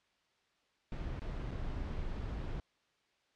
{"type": "noise with dropouts", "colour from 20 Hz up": "brown", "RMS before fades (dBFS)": -39, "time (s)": [0.92, 2.6], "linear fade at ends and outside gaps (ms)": 0, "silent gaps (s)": [[1.194, 1.219], [1.508, 1.515]], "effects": ["white hiss -74 dBFS RMS until 3.35 s", "low-pass 4000 Hz 12 dB/octave"]}